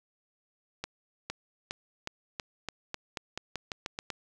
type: accelerating click train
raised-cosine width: 0.2 ms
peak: -17 dBFS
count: 14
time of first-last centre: 0.84-4.103 s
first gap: 460 ms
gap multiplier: 0.89
effects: none